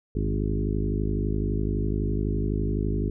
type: harmonic tone with a mistuned harmonic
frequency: 51.9 Hz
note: G#1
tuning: in tune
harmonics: 1 / 2 / 3 / 4 / 5 / 6 / 7 / 8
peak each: -27 / -30 / -32 / -33 / -34 / -35 / -35 / -36 dBFS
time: 0.15-3.1 s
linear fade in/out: 5 ms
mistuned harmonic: 2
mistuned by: -57 cents
effects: none